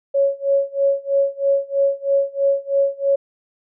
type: tone with tremolo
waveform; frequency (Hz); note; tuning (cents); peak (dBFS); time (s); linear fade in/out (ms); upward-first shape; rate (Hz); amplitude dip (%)
sine; 554.4; C#5; 0; -12; 0.14-3.16; 10; sine; 3.1; 95
effects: none